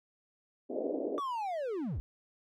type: band-pass noise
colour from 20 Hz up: pink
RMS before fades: -35 dBFS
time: 0.69-1.2 s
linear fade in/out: 20 ms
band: 270 to 620 Hz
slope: 48 dB/octave
type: linear sweep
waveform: triangle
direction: down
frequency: 1171 to 45.77 Hz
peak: -31 dBFS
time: 1.18-2 s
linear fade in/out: 0 ms
effects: none